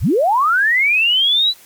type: linear sweep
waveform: sine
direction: up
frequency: 30.95 to 4020 Hz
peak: -11 dBFS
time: 0-1.54 s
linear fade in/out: 50 ms
effects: white hiss -45 dBFS RMS until 1.65 s + MP3 96 kbps